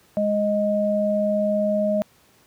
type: tone pair together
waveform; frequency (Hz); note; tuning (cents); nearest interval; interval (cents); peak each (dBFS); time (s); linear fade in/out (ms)
sine; 207.7 / 622.8; G#3 / D#5; 0 / +2; octave + perfect fifth; 1902; -23 / -20; 0.17-2.02; 0
effects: pink hiss -57 dBFS RMS until 2.46 s + high-pass 80 Hz 12 dB/octave